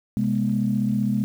sine tone cluster, 129.8 / 208.1 / 243.5 Hz, C3 / G#3 / B3, -13 / +4 / -24 cents, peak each -26 / -21 / -26 dBFS, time 0.17-1.24 s, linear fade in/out 0 ms, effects tanh soft clip ceiling -10 dBFS + 8-bit

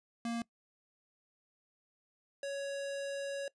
square tone pair in turn, 233.1 / 557.3 Hz, A#3 / C#5, 0 / +9 cents, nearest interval octave + minor third, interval 1509 cents, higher second, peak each -35 / -37 dBFS, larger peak first, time 0.25-0.42 / 2.43-3.48 s, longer second, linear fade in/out 2 ms, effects noise-tail reverb RT60 0.1 s tail -21 dB re dry + resampled to 22050 Hz

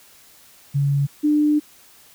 sine tone pair in turn, 141 / 298.8 Hz, C#3 / D4, +30 / +30 cents, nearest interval octave + minor second, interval 1300 cents, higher second, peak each -16 / -14 dBFS, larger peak second, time 0.74-1.07 / 1.23-1.6 s, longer second, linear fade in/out 20 ms, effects white hiss -50 dBFS RMS until 2.14 s

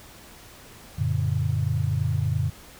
sine chord, Gb augmented, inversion none, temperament just, 92.5 / 115.62 / 144.53 Hz, Gb2 / Bb2 / D3, 0 / -14 / -27 cents, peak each -26 dBFS, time 0.98-2.5 s, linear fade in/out 10 ms, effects pink hiss -47 dBFS RMS until 2.79 s

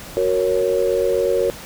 sine chord, F# major, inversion none, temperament equal, 370 / 466.2 / 554.4 Hz, F#4 / A#4 / C#5, 0 / 0 / 0 cents, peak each -21 / -19 / -20 dBFS, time 0.17-1.5 s, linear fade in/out 0 ms, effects pink hiss -36 dBFS RMS until 1.65 s

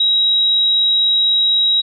sine tone with ADSR envelope, 3836 Hz, A#7, 49 cents sharp, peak -9 dBFS, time 0-1.82 s, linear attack 7 ms, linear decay 4 ms, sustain -2 dB, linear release 22 ms, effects none

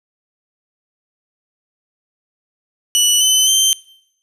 20% pulse tone with pitch steps, 2957 / 3038 / 3122 Hz, F#7 / F#7 / G7, -2 / +45 / -8 cents, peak -5 dBFS, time 2.95-3.73 s, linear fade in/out 0 ms, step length 260 ms, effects noise-tail reverb RT60 0.8 s tail -22 dB re dry

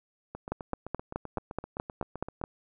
two click trains, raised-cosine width 1 ms, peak -24 / -16 dBFS, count 17 / 10, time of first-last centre 0.35-2.415 / 0.52-2.439 s, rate 7.75 / 4.69 Hz, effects none

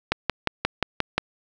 click train, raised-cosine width 0.3 ms, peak -4 dBFS, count 7, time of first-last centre 0.12-1.18 s, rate 5.66 Hz, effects none

